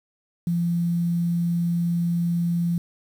sine tone with quantisation, 171.3 Hz, F3, 33 cents flat, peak -20 dBFS, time 0.47-2.78 s, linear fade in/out 2 ms, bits 8, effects none

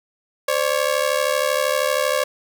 sawtooth ring-modulated tone, 554.4 Hz, C#5, in tune, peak -11 dBFS, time 0.48-2.24 s, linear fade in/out 5 ms, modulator 36.4 Hz, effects none

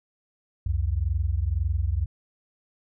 sine tone pair together, 65.5 / 87.43 Hz, C2 / F2, +2 / +2 cents, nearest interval perfect fourth, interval 500 cents, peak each -25 dBFS, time 0.66-2.06 s, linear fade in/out 5 ms, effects none

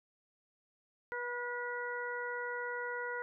harmonic tone with a mistuned harmonic, 486.8 Hz, B4, 25 cents flat, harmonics 1 / 2 / 3 / 4, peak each -41 / -43 / -40 / -44 dBFS, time 1.12-3.22 s, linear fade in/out 0 ms, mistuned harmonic 3, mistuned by -16 cents, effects none

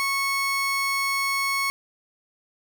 30% pulse tone pair together, 1100 / 2200 Hz, C#6 / C#7, -14 / -14 cents, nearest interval octave, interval 1200 cents, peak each -23 / -25 dBFS, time 0-1.7 s, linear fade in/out 0 ms, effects none

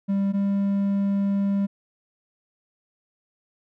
triangle tone pair in turn, 197.4 / 198.77 Hz, G3 / G3, +12 / +24 cents, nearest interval unison, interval 12 cents, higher second, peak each -18 dBFS, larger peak neither, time 0.08-0.33 / 0.33-1.67 s, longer second, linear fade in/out 20 ms, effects none

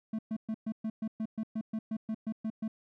triangle tone bursts, 220 Hz, A3, in tune, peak -29 dBFS, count 15, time 0.13-2.68 s, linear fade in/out 5 ms, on 58 ms, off 120 ms, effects none

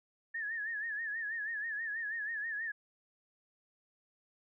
sine tone with vibrato, 1760 Hz, A6, in tune, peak -35 dBFS, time 0.34-2.72 s, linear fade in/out 10 ms, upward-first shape sine, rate 6.2 Hz, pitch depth 100 cents each way, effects none

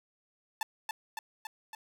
sawtooth tone with echo, 880 Hz, A5, in tune, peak -26 dBFS, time 0.61-0.63 s, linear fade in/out 2 ms, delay 280 ms, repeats 4, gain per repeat -3 dB, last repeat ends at 1.75 s, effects none

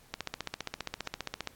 click train, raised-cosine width 0.2 ms, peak -16 dBFS, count 21, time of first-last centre 0.14-1.473 s, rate 15 Hz, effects pink hiss -60 dBFS RMS until 1.55 s + AAC 64 kbps

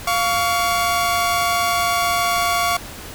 sawtooth tone pair together, 699 / 1127 Hz, F5 / C#6, +1 / +28 cents, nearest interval minor sixth, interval 827 cents, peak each -16 / -16 dBFS, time 0.07-2.77 s, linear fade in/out 5 ms, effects added 87 Hz sine -41 dBFS peak until 3.14 s + pink hiss -35 dBFS RMS until 3.14 s

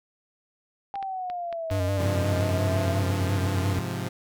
sine exponential two-way sweep, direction down then up, 799 to 590 to 675 Hz, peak -29 dBFS, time 0.94-2.99 s, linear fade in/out 0 ms, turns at 2.01 s
clicks, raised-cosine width 0.3 ms, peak -24 dBFS, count 10, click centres 0.956 / 1.027 / 1.3 / 1.527 / 1.702 / 1.752 / 2.02 / 2.152 / 2.275 / 2.369 s
square tone with vibrato, 95.1 Hz, F#2, 48 cents sharp, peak -25 dBFS, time 1.71-3.79 s, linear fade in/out 0 ms, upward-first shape square, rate 5.7 Hz, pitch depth 44 cents each way
sawtooth chord, F minor, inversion first, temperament equal, 103.83 / 130.81 / 174.61 Hz, Ab2 / C3 / F3, 0 / 0 / 0 cents, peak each -29 dBFS, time 1.99-4.09 s, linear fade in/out 10 ms
effects none

